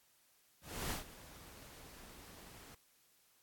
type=noise with ADSR envelope; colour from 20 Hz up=pink; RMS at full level=-39 dBFS; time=0.61-2.75 s; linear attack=300 ms; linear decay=130 ms; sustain=-17 dB; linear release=6 ms; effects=white hiss -71 dBFS RMS until 3.42 s + AAC 64 kbps